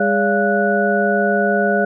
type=tone cluster; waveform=sine; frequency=202.6 / 411.1 / 571 / 691 / 1474 Hz; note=G#3 / G#4 / D5 / F5 / F#6; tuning=-43 / -18 / -49 / -19 / -7 cents; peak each=-20 dBFS; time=0-1.85 s; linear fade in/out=5 ms; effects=none